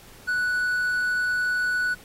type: tone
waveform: triangle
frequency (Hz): 1479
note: F#6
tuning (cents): -1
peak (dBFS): -20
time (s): 0.27-1.95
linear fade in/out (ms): 20
effects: pink hiss -49 dBFS RMS until 2.04 s + AAC 48 kbps